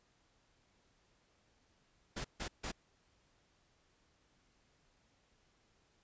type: noise bursts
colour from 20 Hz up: pink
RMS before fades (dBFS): -41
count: 3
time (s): 2.16-2.718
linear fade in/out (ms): 10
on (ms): 86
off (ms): 150
effects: pink hiss -73 dBFS RMS until 6.03 s + resampled to 16000 Hz